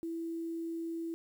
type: tone with quantisation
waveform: sine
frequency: 331.4 Hz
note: E4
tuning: 9 cents sharp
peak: -35 dBFS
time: 0.03-1.14 s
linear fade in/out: 0 ms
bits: 10
effects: none